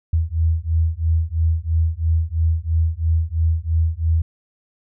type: beating tone pair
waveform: sine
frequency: 80 / 83 Hz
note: D#2 / E2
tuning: +49 / +12 cents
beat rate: 3 Hz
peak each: -19 dBFS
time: 0.13-4.22 s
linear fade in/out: 5 ms
effects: none